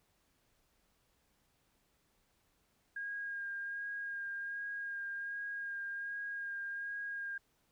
sine tone with vibrato, 1622 Hz, G#6, 41 cents flat, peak -38 dBFS, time 2.96-7.38 s, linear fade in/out 5 ms, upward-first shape sine, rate 1.3 Hz, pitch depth 17 cents each way, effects pink hiss -75 dBFS RMS until 7.71 s

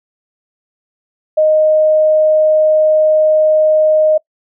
sine tone, 620 Hz, D#5, 6 cents flat, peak -7 dBFS, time 1.37-4.18 s, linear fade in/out 10 ms, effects noise-tail reverb RT60 0.1 s tail -23 dB re dry

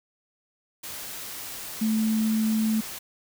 sine tone in noise, 219.6 Hz, A3, 3 cents flat, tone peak -21 dBFS, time 1.81-2.81 s, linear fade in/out 10 ms, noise white, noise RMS -37 dBFS, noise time 0.83-2.99 s, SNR +13 dB, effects none

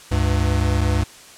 square tone pair together, 70.6 / 99.84 Hz, C#2 / G2, +32 / +32 cents, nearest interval tritone, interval 600 cents, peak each -20 dBFS, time 0.11-1.04 s, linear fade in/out 10 ms, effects white hiss -43 dBFS RMS until 1.37 s + low-pass 9000 Hz 12 dB/octave

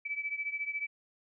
sine beating tone pair, 2300 / 2314 Hz, D7 / D7, -37 / -26 cents, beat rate 14 Hz, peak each -35 / -38 dBFS, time 0.05-0.87 s, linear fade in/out 10 ms, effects none

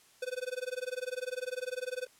square tone with tremolo, 505 Hz, B4, 39 cents sharp, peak -32 dBFS, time 0.22-2.07 s, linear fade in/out 5 ms, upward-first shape sine, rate 20 Hz, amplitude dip 100%, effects white hiss -62 dBFS RMS until 2.19 s + low-pass 11000 Hz 12 dB/octave

